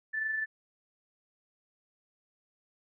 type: tone with amplitude modulation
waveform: sine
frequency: 1756 Hz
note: A6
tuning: 4 cents flat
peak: -28 dBFS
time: 0.13-0.46 s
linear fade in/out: 20 ms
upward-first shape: sine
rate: 24.3 Hz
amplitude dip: 40%
effects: none